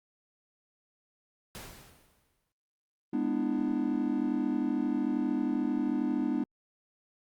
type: noise with exponential decay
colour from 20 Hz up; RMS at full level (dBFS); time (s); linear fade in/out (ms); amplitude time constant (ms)
pink; -42; 1.55-2.52; 0; 210
type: chord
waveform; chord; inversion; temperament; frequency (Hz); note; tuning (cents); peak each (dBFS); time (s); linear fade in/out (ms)
triangle; E dominant seventh; first; just; 206 / 247.2 / 296.7 / 329.6; G#3 / B3 / D4 / E4; -14 / +2 / +18 / 0; -34 / -29 / -29 / -35; 3.13-6.44; 5
effects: Opus 48 kbps